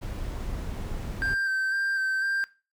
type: noise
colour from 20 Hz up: brown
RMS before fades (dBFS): -33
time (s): 0.01-1.35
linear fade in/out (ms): 20
type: tone with vibrato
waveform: triangle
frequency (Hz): 1568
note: G6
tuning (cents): 0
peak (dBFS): -23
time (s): 1.22-2.44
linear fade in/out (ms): 0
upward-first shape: square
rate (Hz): 2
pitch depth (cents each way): 19
effects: noise-tail reverb RT60 0.3 s tail -18 dB re dry